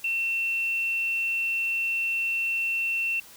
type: tone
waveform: sine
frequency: 2700 Hz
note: E7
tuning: 41 cents sharp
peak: -24 dBFS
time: 0.04-3.2 s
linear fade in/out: 5 ms
effects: white hiss -49 dBFS RMS until 3.36 s